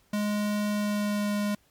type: tone with pitch glide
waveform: square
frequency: 208.1 to 206.2 Hz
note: G#3 to G#3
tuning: +4 to -12 cents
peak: -26 dBFS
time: 0.13-1.55 s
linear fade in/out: 5 ms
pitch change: -16 cents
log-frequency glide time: 0.68-1.32 s
effects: pink hiss -65 dBFS RMS until 1.7 s + MP3 96 kbps